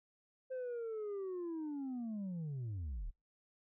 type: linear sweep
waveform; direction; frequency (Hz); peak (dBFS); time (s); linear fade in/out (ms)
sine; down; 523.3 to 30.87; -36; 0.5-3.11; 20
effects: noise-tail reverb RT60 0.2 s tail -26 dB re dry + tanh soft clip ceiling -38 dBFS